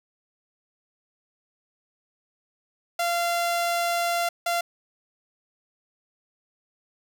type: tone bursts at uneven times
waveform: sawtooth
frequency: 689 Hz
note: F5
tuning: 24 cents flat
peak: -19 dBFS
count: 2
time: 2.99-4.29 / 4.46-4.61 s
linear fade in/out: 5 ms
effects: none